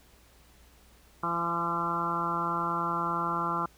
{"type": "harmonic tone with a mistuned harmonic", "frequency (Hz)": 169.9, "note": "F3", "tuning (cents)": -47, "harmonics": [1, 2, 3, 4, 5, 6, 7, 8], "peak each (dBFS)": [-37, -38, -44, -41, -37, -33, -33, -33], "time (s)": [1.23, 3.66], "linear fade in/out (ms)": 5, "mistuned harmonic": 6, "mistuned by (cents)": 15, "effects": ["added 60 Hz sine -59 dBFS peak until 3.77 s", "pink hiss -60 dBFS RMS until 3.77 s"]}